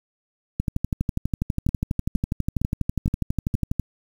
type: two click trains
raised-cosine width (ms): 5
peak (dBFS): -10 / -11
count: 40 / 5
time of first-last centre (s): 0.6-3.797 / 1.69-3.542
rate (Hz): 12.2 / 2.16
effects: 7-bit